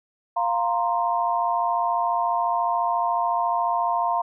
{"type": "chord", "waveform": "sine", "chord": "F suspended fourth", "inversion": "none", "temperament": "equal", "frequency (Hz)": [698.5, 932.3, 1046.5], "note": ["F5", "Bb5", "C6"], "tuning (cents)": [0, 0, 0], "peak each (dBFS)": [-24, -24, -26], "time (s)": [0.36, 4.22], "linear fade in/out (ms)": 10, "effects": []}